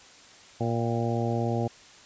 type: harmonic tone with a mistuned harmonic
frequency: 117.1 Hz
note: A#2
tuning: 8 cents sharp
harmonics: 1 / 2 / 3 / 4 / 5 / 6 / 7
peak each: -28 / -31 / -33 / -34 / -35 / -36 / -36 dBFS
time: 0.6-1.68 s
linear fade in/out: 10 ms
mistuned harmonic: 7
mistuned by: -43 cents
effects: white hiss -51 dBFS RMS until 2.05 s + resampled to 16000 Hz